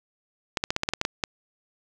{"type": "clicks", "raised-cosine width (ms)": 0.2, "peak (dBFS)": -7, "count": 10, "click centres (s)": [0.572, 0.639, 0.705, 0.764, 0.834, 0.889, 0.936, 1.014, 1.051, 1.238], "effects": []}